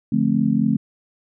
sine chord, D minor seventh, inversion none, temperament just, 146.83 / 176.2 / 220.2 / 264.3 Hz, D3 / F3 / A3 / C4, 0 / +16 / +2 / +18 cents, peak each -24 / -24 / -18 / -22 dBFS, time 0.12-0.77 s, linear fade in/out 5 ms, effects none

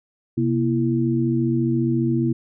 sine tone cluster, 129.6 / 238.2 / 332.8 Hz, C3 / A#3 / E4, -16 / +38 / +17 cents, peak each -22 dBFS, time 0.37-2.33 s, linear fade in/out 10 ms, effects none

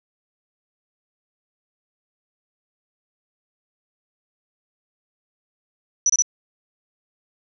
sine tone bursts, 5920 Hz, F#8, in tune, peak -14 dBFS, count 3, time 6.06-6.222 s, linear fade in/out 2 ms, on 36 ms, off 27 ms, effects none

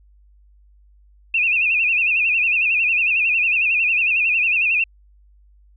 sine tone with vibrato, 2583 Hz, E7, 36 cents flat, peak -15 dBFS, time 1.34-4.84 s, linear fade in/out 5 ms, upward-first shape sine, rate 11 Hz, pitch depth 110 cents each way, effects added 50 Hz sine -49 dBFS peak until 5.76 s

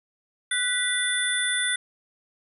sine tone cluster, 1489 / 1966 / 3504 / 9430 Hz, F#6 / B6 / A7 / D9, +11 / -8 / -8 / +6 cents, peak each -28 dBFS, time 0.51-1.76 s, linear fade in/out 5 ms, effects none

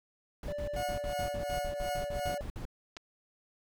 brown noise bursts, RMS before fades -39 dBFS, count 15, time 0.43-2.653 s, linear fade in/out 2 ms, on 95 ms, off 57 ms
triangle tone with pitch glide, 585 to 578.9 Hz, D5 to D5, -7 to -25 cents, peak -33 dBFS, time 0.48-2.41 s, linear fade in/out 2 ms, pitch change -18 cents, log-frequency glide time 0.82-1.17 s
40% pulse tone with tremolo, 725 Hz, F#5, 35 cents flat, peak -32 dBFS, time 0.76-2.38 s, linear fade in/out 5 ms, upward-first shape triangle, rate 2.8 Hz, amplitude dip 90%
clicks, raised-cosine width 0.2 ms, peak -28 dBFS, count 2, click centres 2.967 / 2.97 s
effects none

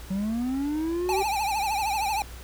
triangle linear sweep, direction up, 184.9 to 392 Hz, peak -23 dBFS, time 0.1-1.23 s, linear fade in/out 10 ms
square tone with vibrato, 830.6 Hz, G#5, in tune, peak -25 dBFS, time 1.09-2.22 s, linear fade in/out 0 ms, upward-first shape triangle, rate 13 Hz, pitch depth 140 cents each way
effects added 60 Hz sine -41 dBFS peak until 2.43 s + pink hiss -46 dBFS RMS until 2.43 s

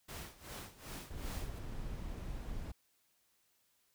pink noise with tremolo, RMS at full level -46 dBFS, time 0.08-1.59 s, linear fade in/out 10 ms, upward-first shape sine, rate 2.6 Hz, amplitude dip 85%
brown noise, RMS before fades -42 dBFS, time 1.1-2.72 s, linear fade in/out 10 ms
effects white hiss -75 dBFS RMS until 3.94 s

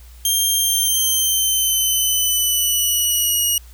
10% pulse tone with pitch glide, 3188 to 2890 Hz, G7 to F#7, +28 to -41 cents, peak -8 dBFS, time 0.25-3.58 s, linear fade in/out 2 ms, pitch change -169 cents, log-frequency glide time 0.56-3.43 s, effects added 60 Hz sine -39 dBFS peak until 3.73 s + white hiss -50 dBFS RMS until 3.73 s

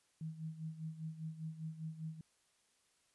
sine tone with tremolo, 159.2 Hz, D#3, 40 cents sharp, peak -39 dBFS, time 0.21-2.21 s, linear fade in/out 2 ms, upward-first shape sine, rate 5 Hz, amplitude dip 75%, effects white hiss -75 dBFS RMS until 3.14 s + resampled to 24000 Hz

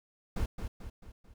brown noise with echo, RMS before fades -31 dBFS, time 0.36-0.46 s, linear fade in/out 5 ms, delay 220 ms, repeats 4, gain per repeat -6 dB, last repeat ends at 1.34 s, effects none

